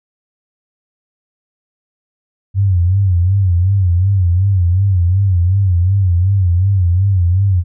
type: tone with vibrato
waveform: sine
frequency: 92.8 Hz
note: F#2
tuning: 6 cents sharp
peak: -9 dBFS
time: 2.54-7.64 s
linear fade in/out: 50 ms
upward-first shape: sine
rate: 2.7 Hz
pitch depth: 130 cents each way
effects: none